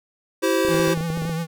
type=chord; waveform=square; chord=C major; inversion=first; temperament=equal with one note detuned; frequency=329.6 / 383.9 / 523.3 Hz; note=E4 / G4 / C5; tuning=0 / -36 / 0 cents; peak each=-23 dBFS; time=0.42-0.95 s; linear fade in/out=20 ms
type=clicks; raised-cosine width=2 ms; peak=-18 dBFS; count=12; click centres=0.65 / 0.686 / 0.745 / 0.797 / 0.88 / 0.975 / 1.008 / 1.102 / 1.174 / 1.221 / 1.252 / 1.295 s
type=tone with vibrato; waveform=square; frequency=164.2 Hz; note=E3; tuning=6 cents flat; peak=-24 dBFS; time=0.67-1.47 s; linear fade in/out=50 ms; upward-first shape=triangle; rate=8.5 Hz; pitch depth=61 cents each way
effects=none